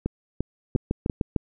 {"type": "two click trains", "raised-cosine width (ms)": 3, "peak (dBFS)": [-10, -12], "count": [5, 4], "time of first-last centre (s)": [[0.76, 1.362], [0.06, 1.098]], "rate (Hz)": [6.64, 2.89], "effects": []}